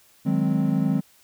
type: chord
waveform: triangle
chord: Ab dominant seventh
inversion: second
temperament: equal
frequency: 155.56 / 185 / 207.7 / 261.6 Hz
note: Eb3 / Gb3 / Ab3 / C4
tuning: 0 / 0 / 0 / 0 cents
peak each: -23 dBFS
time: 0.25-1.01 s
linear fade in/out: 20 ms
effects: white hiss -57 dBFS RMS until 1.23 s